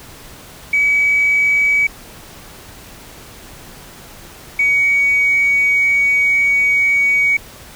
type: tone pair in turn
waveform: sine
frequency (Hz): 2277 / 2251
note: C#7 / C#7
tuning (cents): +46 / +26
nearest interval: unison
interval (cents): 20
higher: first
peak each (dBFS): -10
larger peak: neither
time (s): 0.73-1.87 / 4.59-7.37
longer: second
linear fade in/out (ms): 5
effects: tanh soft clip ceiling -6 dBFS + pink hiss -38 dBFS RMS until 7.75 s